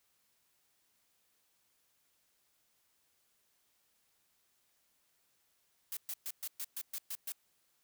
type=noise bursts; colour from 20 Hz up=blue; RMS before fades=-40 dBFS; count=9; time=5.92-7.321 s; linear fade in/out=2 ms; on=49 ms; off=120 ms; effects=white hiss -75 dBFS RMS until 7.83 s

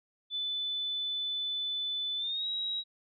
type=tone with pitch glide; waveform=sine; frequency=3500 to 3839 Hz; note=A7 to B7; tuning=-10 to -50 cents; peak=-31 dBFS; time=0.3-2.84 s; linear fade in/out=50 ms; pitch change=+160 cents; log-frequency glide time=2.17-2.46 s; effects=none

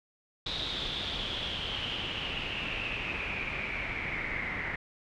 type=noise with low-pass filter sweep; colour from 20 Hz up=pink; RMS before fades=-35 dBFS; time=0.46-4.76 s; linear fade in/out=5 ms; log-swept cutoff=3800 to 2000 Hz; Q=8.7; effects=none

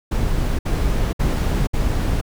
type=noise bursts; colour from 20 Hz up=brown; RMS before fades=-19 dBFS; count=4; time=0.11-2.213 s; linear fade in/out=10 ms; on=480 ms; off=61 ms; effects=none

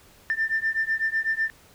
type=beating tone pair; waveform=sine; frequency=1782 / 1790 Hz; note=A6 / A6; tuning=+22 / +29 cents; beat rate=8 Hz; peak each=-25 dBFS; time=0.3-1.5 s; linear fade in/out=0 ms; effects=tanh soft clip ceiling -16 dBFS + pink hiss -54 dBFS RMS until 1.74 s

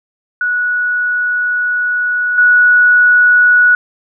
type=tone with level steps; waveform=sine; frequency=1467 Hz; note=F#6; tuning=15 cents flat; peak=-12 / -5 dBFS; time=0.41-3.75 s; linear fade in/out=2 ms; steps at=2.38 s; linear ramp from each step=2 ms; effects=none

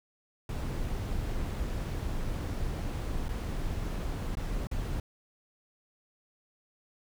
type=noise with dropouts; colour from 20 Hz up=brown; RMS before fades=-33 dBFS; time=0.49-5 s; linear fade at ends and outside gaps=2 ms; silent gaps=3.284-3.29 / 4.353-4.37 / 4.671-4.713 s; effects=none

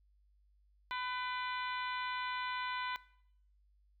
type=harmonic tone with a mistuned harmonic; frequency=501 Hz; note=B4; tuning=25 cents sharp; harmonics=2 / 3 / 4 / 5 / 6 / 7 / 8; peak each=-39 / -43 / -45 / -47 / -49 / -50 / -51 dBFS; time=0.91-2.96 s; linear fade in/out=0 ms; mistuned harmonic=5; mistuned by=-68 cents; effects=noise-tail reverb RT60 0.7 s tail -20 dB re dry + added 50 Hz sine -66 dBFS peak until 4 s

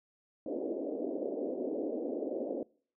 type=band-pass noise; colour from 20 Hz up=pink; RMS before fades=-36 dBFS; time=0.46-2.63 s; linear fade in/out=2 ms; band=260 to 600 Hz; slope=48 dB/octave; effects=noise-tail reverb RT60 0.5 s tail -25 dB re dry

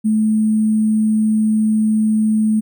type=tone with sample-and-hold; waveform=sine; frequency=217 Hz; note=A3; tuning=24 cents flat; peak=-12 dBFS; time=0.04-2.61 s; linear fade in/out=20 ms; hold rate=8820 Hz; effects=none

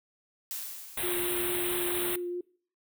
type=noise with exponential decay; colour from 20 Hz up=blue; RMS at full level=-35 dBFS; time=0.51-1.85 s; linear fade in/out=0 ms; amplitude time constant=290 ms
type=band-stop noise; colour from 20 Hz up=white; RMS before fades=-32 dBFS; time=0.97-2.16 s; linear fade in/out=5 ms; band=3900 to 8400 Hz; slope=96 dB/octave
type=tone with vibrato; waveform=sine; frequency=353.5 Hz; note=F4; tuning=21 cents sharp; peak=-31 dBFS; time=1.03-2.41 s; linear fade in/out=5 ms; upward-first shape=triangle; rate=4.6 Hz; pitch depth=12 cents each way
effects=noise-tail reverb RT60 0.5 s tail -22 dB re dry

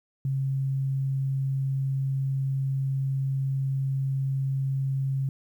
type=tone; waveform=sine; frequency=135.2 Hz; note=C#3; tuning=43 cents flat; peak=-24 dBFS; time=0.25-5.29 s; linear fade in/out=2 ms; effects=10-bit

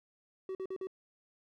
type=tone bursts; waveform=triangle; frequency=378.9 Hz; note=F#4; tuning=41 cents sharp; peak=-34 dBFS; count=4; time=0.49-0.871 s; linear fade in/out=2 ms; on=60 ms; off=47 ms; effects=none

